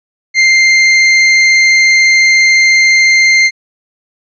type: tone with vibrato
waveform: 40% pulse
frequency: 2098 Hz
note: C7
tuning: 4 cents sharp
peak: -4 dBFS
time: 0.34-3.51 s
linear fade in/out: 50 ms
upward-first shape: triangle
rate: 20 Hz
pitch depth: 19 cents each way
effects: resampled to 16000 Hz